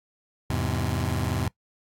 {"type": "chord", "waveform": "sawtooth", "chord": "E augmented", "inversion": "none", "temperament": "just", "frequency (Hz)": [82.41, 103.01, 128.76], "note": ["E2", "G#2", "B#2"], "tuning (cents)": [0, -14, -27], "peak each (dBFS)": -25, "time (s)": [0.5, 1.48], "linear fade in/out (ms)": 0, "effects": ["noise-tail reverb RT60 0.1 s tail -22 dB re dry", "AAC 64 kbps"]}